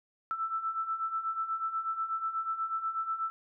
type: beating tone pair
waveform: sine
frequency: 1318.5 / 1326.7 Hz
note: E6 / E6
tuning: 0 / +11 cents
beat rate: 8.2 Hz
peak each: -37 / -32 dBFS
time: 0.31-3.3 s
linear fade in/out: 0 ms
effects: none